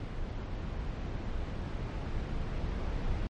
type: noise with level ramp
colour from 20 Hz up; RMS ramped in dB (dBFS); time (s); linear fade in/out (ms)
brown; -37 to -33; 0-3.27; 2
effects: low-pass 4000 Hz 12 dB/octave + MP3 48 kbps